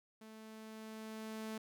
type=tone with level ramp; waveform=sawtooth; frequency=219.2 Hz; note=A3; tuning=6 cents flat; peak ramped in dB=-49 to -37 dBFS; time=0.21-1.58 s; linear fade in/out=5 ms; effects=none